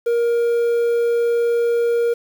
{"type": "tone with quantisation", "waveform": "triangle", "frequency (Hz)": 470.5, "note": "A#4", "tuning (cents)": 16, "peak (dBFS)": -13, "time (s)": [0.06, 2.14], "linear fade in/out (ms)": 10, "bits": 7, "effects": []}